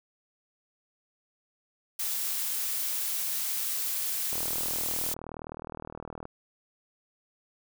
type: noise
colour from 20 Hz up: blue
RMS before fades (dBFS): -31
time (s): 1.99-5.14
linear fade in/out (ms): 5
type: click train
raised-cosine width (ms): 1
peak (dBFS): -25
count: 77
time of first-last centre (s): 4.33-6.254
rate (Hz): 39.5
effects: none